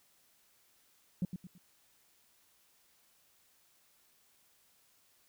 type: tone with echo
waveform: sine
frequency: 180 Hz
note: F#3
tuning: 47 cents flat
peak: -27 dBFS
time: 1.22-1.25 s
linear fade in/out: 2 ms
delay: 110 ms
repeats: 3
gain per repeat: -9 dB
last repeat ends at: 1.58 s
effects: tanh soft clip ceiling -27 dBFS + white hiss -69 dBFS RMS until 5.28 s